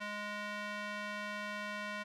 square tone with band-pass filter, 207.7 Hz, G#3, in tune, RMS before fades -41 dBFS, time 0-2.04 s, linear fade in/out 20 ms, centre 1800 Hz, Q 1.2, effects none

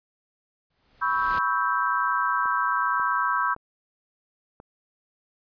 pink noise with exponential growth, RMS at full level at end -35 dBFS, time 0.7-1.39 s, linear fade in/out 5 ms, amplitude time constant 150 ms
sine chord, C# half-diminished seventh, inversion third, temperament equal with one note detuned, 987.8 / 1108.7 / 1303.4 / 1568 Hz, B5 / C#6 / E6 / G6, 0 / 0 / -20 / 0 cents, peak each -27 dBFS, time 1.01-3.55 s, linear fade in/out 20 ms
clicks, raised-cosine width 1 ms, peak -30 dBFS, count 4, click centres 2.457 / 2.998 / 3.564 / 4.601 s
effects resampled to 11025 Hz

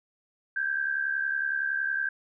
sine tone pair together, 1568 / 1638.8 Hz, G6 / G#6, 0 / -24 cents, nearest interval minor second, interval 76 cents, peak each -27 / -32 dBFS, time 0.56-2.09 s, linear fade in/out 5 ms, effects none

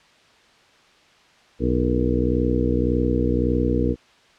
harmonic tone with a mistuned harmonic, 61.7 Hz, B1, 1 cent flat, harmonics 1 / 2 / 3 / 4 / 5 / 6 / 7 / 8, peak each -24 / -26 / -30 / -24 / -25 / -30 / -30 / -26 dBFS, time 1.59-3.96 s, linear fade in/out 50 ms, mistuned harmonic 8, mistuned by -70 cents, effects white hiss -54 dBFS RMS until 4.38 s + low-pass 4000 Hz 12 dB/octave

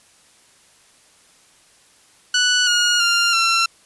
15% pulse tone with pitch steps, 1480 / 1437 / 1395.3 / 1354.8 Hz, F#6 / F6 / F6 / E6, 0 / +49 / -2 / +47 cents, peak -8 dBFS, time 2.34-3.66 s, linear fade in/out 5 ms, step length 330 ms, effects white hiss -53 dBFS RMS until 3.85 s + resampled to 24000 Hz

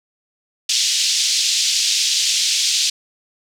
white band-pass noise, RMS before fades -18 dBFS, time 0.69-2.9 s, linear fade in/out 5 ms, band 3000 to 6400 Hz, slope 24 dB/octave, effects none

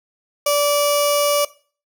15% pulse tone with notch filter, 580 Hz, D5, 22 cents flat, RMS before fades -17 dBFS, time 0.46-1.45 s, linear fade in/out 5 ms, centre 1700 Hz, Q 0.72, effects noise-tail reverb RT60 0.4 s tail -19 dB re dry

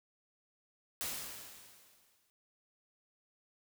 white noise with exponential decay, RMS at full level -37 dBFS, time 1.01-2.3 s, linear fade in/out 0 ms, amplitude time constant 280 ms, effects none

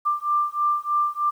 sine beating tone pair, 1184 / 1187.2 Hz, D6 / D6, +14 / +18 cents, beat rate 3.2 Hz, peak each -23 dBFS, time 0.05-1.31 s, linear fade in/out 20 ms, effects 9-bit

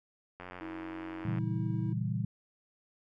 click train, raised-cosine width 0.5 ms, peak -29 dBFS, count 90, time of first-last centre 0.4-1.385 s, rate 90.4 Hz
triangle tone, 321.6 Hz, E4, 43 cents flat, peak -38 dBFS, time 0.61-1.93 s, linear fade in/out 5 ms
sine chord, A# diminished seventh, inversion none, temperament equal, 116.54 / 138.59 / 164.81 / 196 Hz, A#2 / C#3 / E3 / G3, 0 / 0 / 0 / 0 cents, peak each -33 / -38 / -36 / -37 dBFS, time 1.25-2.25 s, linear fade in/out 5 ms
effects none

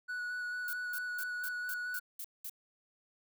triangle tone with vibrato, 1471 Hz, F#6, 11 cents flat, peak -34 dBFS, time 0.08-2 s, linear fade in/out 20 ms, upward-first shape square, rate 4.5 Hz, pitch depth 10 cents each way
violet noise bursts, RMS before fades -42 dBFS, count 8, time 0.68-2.496 s, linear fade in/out 2 ms, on 52 ms, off 200 ms
effects none

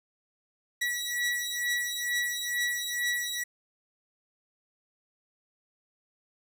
sawtooth beating tone pair, 1936 / 1938.2 Hz, B6 / B6, -35 / -33 cents, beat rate 2.2 Hz, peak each -28 dBFS, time 0.81-3.44 s, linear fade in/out 10 ms, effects none

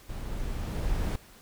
brown noise with level ramp, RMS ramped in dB -36 to -27 dBFS, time 0.09-1.16 s, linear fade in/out 5 ms, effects pink hiss -54 dBFS RMS until 1.41 s

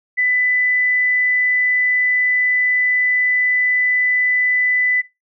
sine tone, 1996 Hz, B6, 18 cents sharp, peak -14 dBFS, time 0.17-5.02 s, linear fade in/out 20 ms, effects noise-tail reverb RT60 0.2 s tail -17 dB re dry

